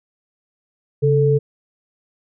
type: tone pair together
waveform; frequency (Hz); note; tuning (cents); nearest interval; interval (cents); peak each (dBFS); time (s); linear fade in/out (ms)
sine; 138.59 / 439.5; C#3 / A4; 0 / -2; octave + minor sixth; 1998; -15; 1.02-1.39; 20
effects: none